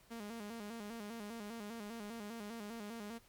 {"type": "tone with vibrato", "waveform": "sawtooth", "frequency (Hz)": 218.4, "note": "A3", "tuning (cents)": -13, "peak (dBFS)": -40, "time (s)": [0.1, 3.19], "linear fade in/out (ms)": 20, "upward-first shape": "square", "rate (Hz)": 5, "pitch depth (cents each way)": 98, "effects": ["pink hiss -66 dBFS RMS until 3.28 s", "MP3 96 kbps"]}